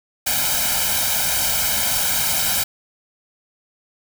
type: noise with comb filter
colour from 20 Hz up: white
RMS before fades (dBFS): -20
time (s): 0.26-2.64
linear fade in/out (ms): 10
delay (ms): 1.3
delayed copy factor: +0.9
effects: none